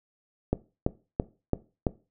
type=click train; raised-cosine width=2 ms; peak=-10 dBFS; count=5; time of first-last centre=0.53-1.868 s; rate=2.99 Hz; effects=noise-tail reverb RT60 0.3 s tail -18 dB re dry